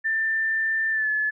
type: tone with pitch glide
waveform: sine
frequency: 1783 to 1721.3 Hz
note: A6 to A6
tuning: +22 to -38 cents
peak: -21 dBFS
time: 0.04-1.31 s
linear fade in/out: 20 ms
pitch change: -60 cents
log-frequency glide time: 0.91-1.09 s
effects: none